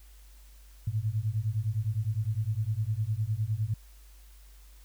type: beating tone pair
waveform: sine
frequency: 103.83 / 113.63 Hz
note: G#2 / A#2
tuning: 0 / -44 cents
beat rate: 9.8 Hz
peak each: -30 dBFS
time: 0.87-3.74 s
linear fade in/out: 5 ms
effects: added 50 Hz sine -50 dBFS peak until 4.84 s + white hiss -61 dBFS RMS until 4.84 s